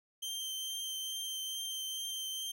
sawtooth tone with vibrato, 3136 Hz, G7, in tune, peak -34 dBFS, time 0.22-2.52 s, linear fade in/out 10 ms, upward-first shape triangle, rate 2.3 Hz, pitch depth 16 cents each way, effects none

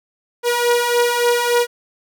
sawtooth beating tone pair, 477.8 / 481.3 Hz, A#4 / B4, +43 / -45 cents, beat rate 3.5 Hz, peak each -16 / -12 dBFS, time 0.43-1.67 s, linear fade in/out 50 ms, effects none

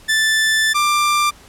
sawtooth tone pair in turn, 1760 / 1185.9 Hz, A6 / D6, 0 / +16 cents, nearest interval perfect fifth, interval 684 cents, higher first, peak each -10 dBFS, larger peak neither, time 0.08-0.74 / 0.74-1.31 s, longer first, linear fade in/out 20 ms, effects pink hiss -45 dBFS RMS until 1.48 s + low-pass 11000 Hz 12 dB/octave

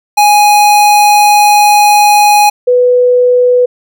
square / sine tone pair in turn, 830.6 / 494.9 Hz, G#5 / B4, 0 / +4 cents, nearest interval major sixth, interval 896 cents, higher first, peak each -4 dBFS, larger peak neither, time 0.17-2.5 / 2.67-3.66 s, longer first, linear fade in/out 10 ms, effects none

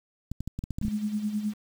clicks, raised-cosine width 5 ms, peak -20 dBFS, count 10, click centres 0.316 / 0.406 / 0.476 / 0.59 / 0.639 / 0.707 / 0.785 / 0.815 / 0.851 / 0.882 s
sine tone with tremolo, 210.7 Hz, G#3, 25 cents sharp, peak -24 dBFS, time 0.82-1.54 s, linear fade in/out 20 ms, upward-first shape sine, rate 9.6 Hz, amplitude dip 65%
effects 8-bit

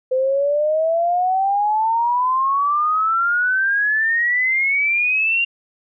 sine exponential sweep, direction up, 510 to 2794 Hz, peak -15 dBFS, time 0.11-5.45 s, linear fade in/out 10 ms, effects none

